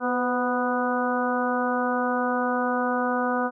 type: harmonic tone with a mistuned harmonic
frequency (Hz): 246.9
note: B3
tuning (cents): 0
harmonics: 1 / 2 / 3 / 4 / 5 / 6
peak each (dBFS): -27 / -28 / -29 / -31 / -30 / -31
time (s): 0-3.51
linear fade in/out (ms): 50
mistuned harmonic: 2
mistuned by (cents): +30
effects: none